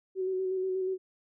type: tone with vibrato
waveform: sine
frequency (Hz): 375.4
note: F#4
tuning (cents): +25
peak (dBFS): -28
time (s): 0.15-0.98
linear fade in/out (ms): 50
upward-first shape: square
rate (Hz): 8.3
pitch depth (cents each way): 19
effects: none